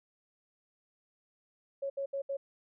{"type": "tone bursts at uneven times", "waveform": "sine", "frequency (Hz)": 552, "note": "C#5", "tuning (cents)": -7, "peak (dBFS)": -32, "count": 4, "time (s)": [[1.82, 1.9], [1.97, 2.06], [2.13, 2.22], [2.29, 2.37]], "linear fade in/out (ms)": 10, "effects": []}